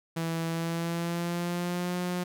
sawtooth tone with pitch glide, 164.81 to 178.69 Hz, E3 to F3, 0 to +40 cents, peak -25 dBFS, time 0.16-2.24 s, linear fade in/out 10 ms, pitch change +140 cents, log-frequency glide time 0.48-1.95 s, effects none

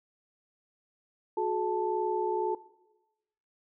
sine tone cluster, 364.8 / 426.6 / 880 Hz, F#4 / G#4 / A5, -24 / +46 / 0 cents, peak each -31 dBFS, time 1.37-2.55 s, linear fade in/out 5 ms, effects noise-tail reverb RT60 1.0 s tail -18 dB re dry

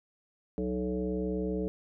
sine tone with frequency modulation, 310 Hz, D#4, 6 cents flat, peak -29 dBFS, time 0.58-1.68 s, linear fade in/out 0 ms, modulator 124 Hz, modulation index 1.6, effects none

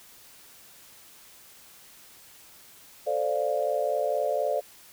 sine chord, D minor seventh, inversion second, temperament equal, 440 / 523.3 / 587.3 / 698.5 Hz, A4 / C5 / D5 / F5, 0 / 0 / 0 / 0 cents, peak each -32 / -30 / -27 / -31 dBFS, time 3.06-4.61 s, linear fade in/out 20 ms, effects white hiss -52 dBFS RMS until 4.92 s

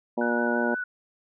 harmonic tone, 119.2 Hz, A#2, 39 cents sharp, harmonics 2 / 3 / 4 / 5 / 6 / 7 / 8, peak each -27 / -30 / -32 / -30 / -36 / -35 / -36 dBFS, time 0.17-0.75 s, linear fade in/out 10 ms
sine tone with vibrato, 1480 Hz, F#6, in tune, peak -28 dBFS, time 0.21-0.84 s, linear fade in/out 5 ms, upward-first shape square, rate 5.8 Hz, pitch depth 12 cents each way
effects none

